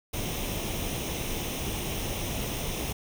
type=noise with comb filter; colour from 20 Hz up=pink; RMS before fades=-32 dBFS; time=0.13-2.93 s; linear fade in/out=10 ms; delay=0.33 ms; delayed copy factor=+0.6; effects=none